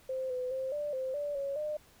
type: tone with pitch steps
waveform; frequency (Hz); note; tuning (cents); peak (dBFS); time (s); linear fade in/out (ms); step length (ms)
sine; 522 / 504 / 526 / 589 / 522 / 582 / 555 / 604; C5 / B4 / C5 / D5 / C5 / D5 / C#5 / D5; -4 / +35 / +9 / +5 / -4 / -16 / +2 / +48; -32; 0.09-1.77; 5; 210
effects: pink hiss -61 dBFS RMS until 2 s